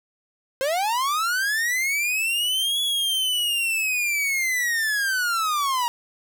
45% pulse linear two-way sweep, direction up then down, 513 to 3400 to 937 Hz, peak -21 dBFS, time 0.61-5.88 s, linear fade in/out 0 ms, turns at 2.81 s, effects none

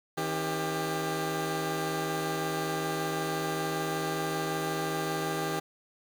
15% pulse tone cluster, 159.9 / 272.7 / 396.4 Hz, D#3 / C#4 / G4, +48 / -28 / +19 cents, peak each -27 / -34 / -26 dBFS, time 0.17-5.6 s, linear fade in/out 10 ms, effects 9-bit

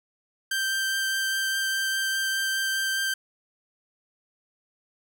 sawtooth tone with vibrato, 1568 Hz, G6, in tune, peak -21 dBFS, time 0.51-3.14 s, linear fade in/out 5 ms, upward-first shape triangle, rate 4.9 Hz, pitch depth 10 cents each way, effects none

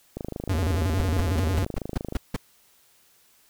click train, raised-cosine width 2 ms, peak -18 dBFS, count 52, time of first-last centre 0.17-2.124 s, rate 26.1 Hz
square tone with vibrato, 86.4 Hz, F2, 18 cents flat, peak -23 dBFS, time 0.49-1.65 s, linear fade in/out 5 ms, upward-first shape square, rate 11 Hz, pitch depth 170 cents each way
brown noise bursts, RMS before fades -24 dBFS, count 8, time 0.99-2.364 s, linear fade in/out 5 ms, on 23 ms, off 170 ms
effects white hiss -60 dBFS RMS until 3.49 s

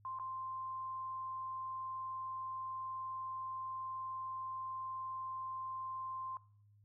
sine tone with dropouts, 1046.5 Hz, C6, in tune, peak -40 dBFS, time 0.05-6.37 s, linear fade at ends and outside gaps 1 ms, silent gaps 0.188-0.197 s, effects noise-tail reverb RT60 0.6 s tail -21 dB re dry + added 103 Hz sine -63 dBFS peak until 6.84 s

